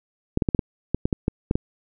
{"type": "clicks", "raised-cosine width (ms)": 3, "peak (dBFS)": -7, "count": 11, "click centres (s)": [0.374, 0.422, 0.488, 0.548, 0.592, 0.946, 1.055, 1.128, 1.281, 1.511, 1.555], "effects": []}